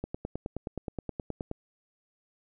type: click train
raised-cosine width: 2 ms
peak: -20 dBFS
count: 15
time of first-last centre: 0.04-1.514 s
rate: 9.5 Hz
effects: none